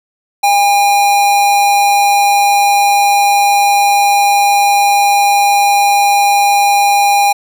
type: tone with amplitude modulation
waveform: square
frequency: 809 Hz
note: G#5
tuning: 46 cents flat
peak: -7 dBFS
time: 0.43-7.33 s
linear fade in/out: 10 ms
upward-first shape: sine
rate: 188 Hz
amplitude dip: 25%
effects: none